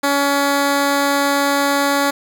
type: tone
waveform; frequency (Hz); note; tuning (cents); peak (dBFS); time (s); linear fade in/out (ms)
10% pulse; 281.8; C#4; +29; -6; 0.03-2.11; 10
effects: none